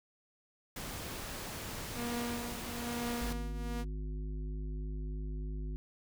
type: noise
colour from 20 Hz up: pink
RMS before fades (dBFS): -42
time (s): 0.76-3.33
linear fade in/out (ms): 5
type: tone with tremolo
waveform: sawtooth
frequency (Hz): 238.5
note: A#3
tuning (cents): +40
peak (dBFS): -30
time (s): 1.94-3.85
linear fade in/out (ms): 50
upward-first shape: triangle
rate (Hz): 1.1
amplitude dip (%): 85
type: harmonic tone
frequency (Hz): 51.6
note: G#1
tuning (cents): -10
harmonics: 1 / 3 / 5 / 7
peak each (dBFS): -36 / -46 / -50 / -53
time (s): 3.21-5.76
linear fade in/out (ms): 0
effects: none